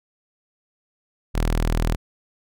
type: tone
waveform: sawtooth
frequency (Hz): 40.29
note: E1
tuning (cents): -39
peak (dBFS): -15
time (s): 1.34-1.96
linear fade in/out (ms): 20
effects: none